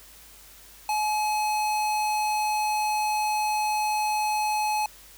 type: tone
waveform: square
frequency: 850 Hz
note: G#5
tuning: 40 cents sharp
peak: -24 dBFS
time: 0.89-4.86 s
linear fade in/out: 2 ms
effects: added 50 Hz sine -56 dBFS peak until 5.17 s + white hiss -50 dBFS RMS until 5.17 s